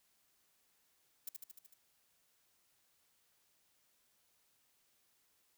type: noise with echo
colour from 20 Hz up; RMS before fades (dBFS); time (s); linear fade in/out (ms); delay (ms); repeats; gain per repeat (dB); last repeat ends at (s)
violet; -42; 1.27-1.29; 5; 75; 6; -3; 1.74
effects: white hiss -75 dBFS RMS until 5.57 s